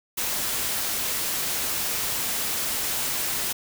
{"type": "noise", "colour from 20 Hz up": "white", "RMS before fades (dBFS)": -27, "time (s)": [0.17, 3.53], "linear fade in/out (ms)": 10, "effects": []}